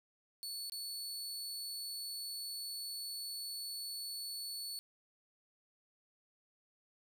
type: tone with dropouts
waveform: sawtooth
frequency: 4435 Hz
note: C#8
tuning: in tune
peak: -38 dBFS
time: 0.43-4.79 s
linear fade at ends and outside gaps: 0 ms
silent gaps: 0.698-0.721 s
effects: none